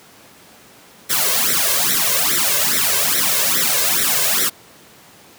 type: noise with flanger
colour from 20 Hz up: white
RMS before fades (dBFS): -17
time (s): 1.09-4.5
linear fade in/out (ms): 20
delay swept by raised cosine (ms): 0.52 to 1.92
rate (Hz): 2.4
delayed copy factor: +1
effects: pink hiss -45 dBFS RMS until 5.38 s + high-pass 150 Hz 12 dB/octave